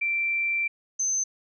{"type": "tone pair in turn", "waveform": "sine", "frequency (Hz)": [2349, 6195], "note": ["D7", "G8"], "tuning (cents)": [0, -21], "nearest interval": "octave + perfect fourth", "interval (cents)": 1679, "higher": "second", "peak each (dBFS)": -23, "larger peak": "neither", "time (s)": [[0.01, 0.68], [0.99, 1.24]], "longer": "first", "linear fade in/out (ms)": 10, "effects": []}